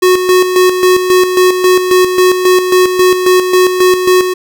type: tone with tremolo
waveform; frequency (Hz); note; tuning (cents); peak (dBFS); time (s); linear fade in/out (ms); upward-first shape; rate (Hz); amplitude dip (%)
square; 366.8; F#4; -15; -5; 0.02-4.34; 10; square; 3.7; 55
effects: none